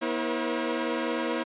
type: tone cluster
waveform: sawtooth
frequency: 241.3 / 324.4 / 477.6 / 539 Hz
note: B3 / E4 / A#4 / C#5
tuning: -40 / -28 / +42 / -49 cents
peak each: -29 / -27 / -30 / -29 dBFS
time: 0.01-1.44 s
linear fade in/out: 20 ms
effects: resampled to 8000 Hz